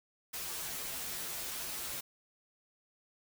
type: noise with comb filter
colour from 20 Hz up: white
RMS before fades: -40 dBFS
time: 0.33-2.01 s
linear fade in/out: 10 ms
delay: 9.8 ms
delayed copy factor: -0.95
effects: none